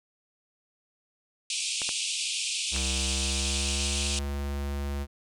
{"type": "band-pass noise", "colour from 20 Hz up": "pink", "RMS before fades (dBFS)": -31, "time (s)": [1.5, 4.19], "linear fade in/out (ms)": 2, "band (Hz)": [2400, 9600], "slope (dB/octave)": 96}
{"type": "clicks", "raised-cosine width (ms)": 0.5, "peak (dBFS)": -21, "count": 3, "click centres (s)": [1.818, 1.891, 2.763]}
{"type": "tone with pitch glide", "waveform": "square", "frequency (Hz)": [66.6, 70.56], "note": ["C2", "C#2"], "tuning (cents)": [31, 31], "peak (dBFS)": -30, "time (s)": [2.71, 5.07], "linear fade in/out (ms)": 50, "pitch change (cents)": 100, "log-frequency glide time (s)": [2.99, 4.06]}
{"effects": []}